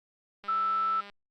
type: click train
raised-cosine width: 0.3 ms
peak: -31 dBFS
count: 134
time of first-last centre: 0.44-1.098 s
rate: 202 Hz
type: tone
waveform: sine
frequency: 1321 Hz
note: E6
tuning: 3 cents sharp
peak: -25 dBFS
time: 0.48-1.01 s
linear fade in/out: 10 ms
effects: Opus 48 kbps